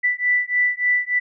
sine beating tone pair, 1975.5 / 1978.9 Hz, B6 / B6, 0 / +3 cents, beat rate 3.4 Hz, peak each -20 dBFS, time 0.03-1.2 s, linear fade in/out 20 ms, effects none

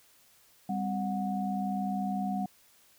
sine tone cluster, 198.1 / 258 / 732 Hz, G3 / C4 / F#5, +18 / -24 / -19 cents, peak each -31 / -38 / -34 dBFS, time 0.69-2.46 s, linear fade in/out 5 ms, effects white hiss -62 dBFS RMS until 2.98 s

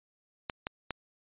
clicks, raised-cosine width 0.3 ms, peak -17 dBFS, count 3, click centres 0.498 / 0.669 / 0.907 s, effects resampled to 8000 Hz

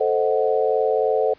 sine chord, A diminished seventh, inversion none, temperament equal, 440 / 523.3 / 622.3 / 740 Hz, A4 / C5 / Eb5 / Gb5, 0 / 0 / 0 / 0 cents, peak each -20 / -22 / -25 / -25 dBFS, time 0-1.34 s, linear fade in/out 10 ms, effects pink hiss -54 dBFS RMS until 1.38 s + resampled to 11025 Hz

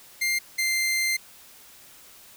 sawtooth tone pair in turn, 2100 / 2088 Hz, C7 / C7, +6 / -4 cents, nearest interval unison, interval 10 cents, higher first, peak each -19 dBFS, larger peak neither, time 0.21-0.39 / 0.58-1.17 s, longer second, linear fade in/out 10 ms, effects white hiss -50 dBFS RMS until 2.36 s

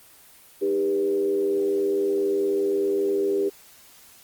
sine tone with frequency modulation, 398.5 Hz, G4, 28 cents sharp, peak -20 dBFS, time 0.61-3.5 s, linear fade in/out 20 ms, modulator 87.7 Hz, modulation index 0.66, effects white hiss -51 dBFS RMS until 4.23 s + Opus 24 kbps

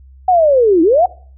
sine linear two-way sweep, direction down then up, 758 to 310.8 to 758 Hz, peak -7 dBFS, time 0.28-1.06 s, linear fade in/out 5 ms, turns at 0.82 s, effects noise-tail reverb RT60 0.5 s tail -23 dB re dry + added 66 Hz sine -38 dBFS peak until 1.37 s

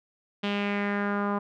sawtooth tone with low-pass filter sweep, 203 Hz, G#3, 39 cents flat, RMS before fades -28 dBFS, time 0.43-1.39 s, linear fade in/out 10 ms, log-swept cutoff 3200 to 1100 Hz, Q 3.1, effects none

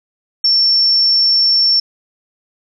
sine tone, 5430 Hz, F8, 50 cents flat, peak -9 dBFS, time 0.44-1.8 s, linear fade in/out 5 ms, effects none

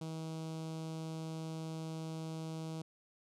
sawtooth tone with notch filter, 160.3 Hz, E3, 48 cents flat, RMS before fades -42 dBFS, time 0.01-2.82 s, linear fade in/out 5 ms, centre 1800 Hz, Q 0.84, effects low-pass 9000 Hz 12 dB/octave

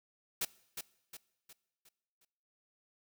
white noise with echo, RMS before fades -34 dBFS, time 0.41-0.45 s, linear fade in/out 5 ms, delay 360 ms, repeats 5, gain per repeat -7 dB, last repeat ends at 2.25 s, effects noise-tail reverb RT60 0.9 s tail -21 dB re dry

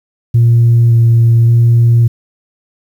sine tone with vibrato, 116.7 Hz, A#2, 2 cents sharp, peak -3 dBFS, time 0.34-2.08 s, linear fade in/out 10 ms, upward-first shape square, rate 0.88 Hz, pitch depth 11 cents each way, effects tanh soft clip ceiling -2 dBFS + 7-bit

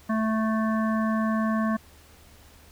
harmonic tone, 220 Hz, A3, in tune, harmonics 1 / 3 / 5 / 7 / 8, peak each -23 / -32 / -31 / -39 / -38 dBFS, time 0.09-1.77 s, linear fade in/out 10 ms, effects added 76 Hz sine -54 dBFS peak until 2.71 s + pink hiss -54 dBFS RMS until 2.71 s

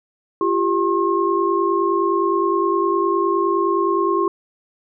sine tone cluster, 344.1 / 393.8 / 1073 Hz, F4 / G4 / C6, -26 / +8 / +43 cents, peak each -20 dBFS, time 0.41-4.28 s, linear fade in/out 2 ms, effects none

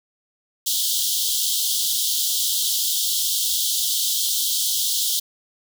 pink high-pass noise, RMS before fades -22 dBFS, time 0.66-5.2 s, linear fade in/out 10 ms, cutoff 3100 Hz, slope 96 dB/octave, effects none

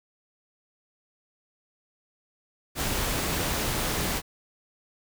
pink noise, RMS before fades -28 dBFS, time 2.75-4.22 s, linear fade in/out 50 ms, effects none

